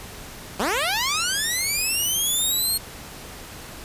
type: linear sweep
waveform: 10% pulse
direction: up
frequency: 168.9 to 4319 Hz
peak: -13 dBFS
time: 0.59-2.78 s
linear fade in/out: 10 ms
effects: pink hiss -39 dBFS RMS until 3.84 s + resampled to 32000 Hz